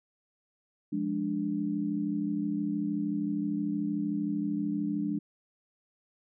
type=chord; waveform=sine; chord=D diminished; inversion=first; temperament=equal; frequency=174.61 / 207.7 / 293.7 Hz; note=F3 / Ab3 / D4; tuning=0 / 0 / 0 cents; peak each=-36 / -32 / -31 dBFS; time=0.92-5.19 s; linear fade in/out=10 ms; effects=none